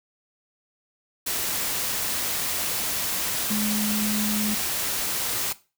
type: tone in noise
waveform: sine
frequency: 211.3 Hz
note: G#3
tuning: 30 cents sharp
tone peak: -24 dBFS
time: 3.5-4.55 s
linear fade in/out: 10 ms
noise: white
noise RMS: -27 dBFS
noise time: 1.26-5.53 s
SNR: 0 dB
effects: noise-tail reverb RT60 0.3 s tail -17 dB re dry